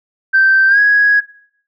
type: tone with pitch glide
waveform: sine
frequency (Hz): 1559 to 1661.3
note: G6 to G#6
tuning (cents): -10 to 0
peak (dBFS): -6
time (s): 0.33-1.21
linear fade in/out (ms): 20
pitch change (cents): +110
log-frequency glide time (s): 0.68-0.79
effects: noise-tail reverb RT60 0.6 s tail -18 dB re dry + tanh soft clip ceiling -2 dBFS